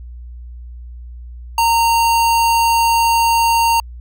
square tone, 923 Hz, A#5, 17 cents flat, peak -12 dBFS, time 1.58-3.8 s, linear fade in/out 2 ms, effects added 60 Hz sine -30 dBFS peak until 4 s

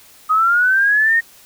sine linear sweep, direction up, 1244.5 to 1864.7 Hz, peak -11 dBFS, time 0.29-1.21 s, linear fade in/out 20 ms, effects white hiss -46 dBFS RMS until 1.45 s

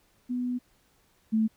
sine tone pair in turn, 247.6 / 219.9 Hz, B3 / A3, +5 / -1 cents, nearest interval major second, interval 206 cents, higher first, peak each -27 / -21 dBFS, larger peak second, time 0.29-0.59 / 1.32-1.48 s, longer first, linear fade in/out 20 ms, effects pink hiss -66 dBFS RMS until 1.56 s

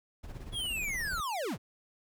brown noise with tremolo, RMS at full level -40 dBFS, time 0.23-1.21 s, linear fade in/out 10 ms, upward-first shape sine, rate 17 Hz, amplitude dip 60%
square linear sweep, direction down, 3400 to 63.5 Hz, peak -33 dBFS, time 0.52-1.58 s, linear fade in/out 50 ms
effects none

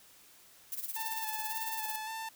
violet noise with tremolo, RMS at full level -36 dBFS, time 0.72-1.96 s, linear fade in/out 0 ms, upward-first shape sine, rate 18 Hz, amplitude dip 80%
sawtooth tone with vibrato, 880 Hz, A5, in tune, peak -34 dBFS, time 0.96-2.29 s, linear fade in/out 5 ms, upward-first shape square, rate 1.8 Hz, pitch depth 22 cents each way
effects white hiss -59 dBFS RMS until 2.35 s

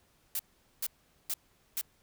blue noise bursts, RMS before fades -33 dBFS, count 4, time 0.35-1.812 s, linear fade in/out 2 ms, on 43 ms, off 430 ms, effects pink hiss -68 dBFS RMS until 2.02 s

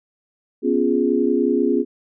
sine chord, C# dominant seventh, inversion third, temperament equal, 246.9 / 277.2 / 349.2 / 415.3 Hz, B3 / C#4 / E#4 / G#4, 0 / 0 / 0 / 0 cents, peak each -21 dBFS, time 0.62-1.85 s, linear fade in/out 50 ms, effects none

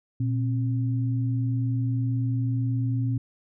sine tone pair together, 119.2 / 267.6 Hz, A#2 / C4, +39 / +39 cents, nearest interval octave + major second, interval 1400 cents, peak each -23 / -31 dBFS, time 0.2-3.18 s, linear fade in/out 5 ms, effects none

